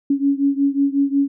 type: beating tone pair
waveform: sine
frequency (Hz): 277.2 / 282.7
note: C#4 / C#4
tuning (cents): 0 / +34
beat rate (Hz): 5.5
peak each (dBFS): -17 / -19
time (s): 0.1-1.28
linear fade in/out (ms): 5
effects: none